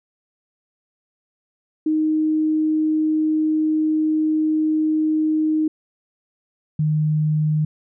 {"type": "tone pair in turn", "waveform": "sine", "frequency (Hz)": [311.1, 153.28], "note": ["D#4", "D#3"], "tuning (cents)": [0, -26], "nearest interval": "octave", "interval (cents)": 1226, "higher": "first", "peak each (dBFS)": -16, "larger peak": "neither", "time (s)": [[1.86, 5.68], [6.79, 7.65]], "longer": "first", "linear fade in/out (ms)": 5, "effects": []}